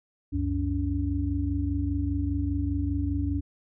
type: tone cluster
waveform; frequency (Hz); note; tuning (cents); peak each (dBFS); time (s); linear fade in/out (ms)
sine; 68.6 / 93.6 / 284.4; C#2 / F#2 / C#4; -17 / +20 / +45; -29; 0.32-3.41; 20
effects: none